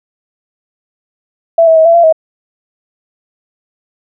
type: tone with pitch steps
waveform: sine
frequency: 665 / 648 / 639 / 671 / 683 / 639 Hz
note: E5 / E5 / D#5 / E5 / F5 / D#5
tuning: +15 / -30 / +46 / +31 / -39 / +46 cents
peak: -3 dBFS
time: 1.58-2.126 s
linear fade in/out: 5 ms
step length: 91 ms
effects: none